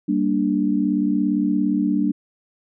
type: chord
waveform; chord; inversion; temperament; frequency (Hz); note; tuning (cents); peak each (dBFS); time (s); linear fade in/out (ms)
sine; G minor; none; equal; 196 / 233.1 / 293.7; G3 / Bb3 / D4; 0 / 0 / 0; -22 / -23 / -20; 0.08-2.12; 10
effects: none